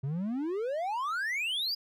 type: exponential sweep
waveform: triangle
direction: up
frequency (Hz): 129 to 4978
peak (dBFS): -28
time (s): 0.03-1.75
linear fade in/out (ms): 10
effects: none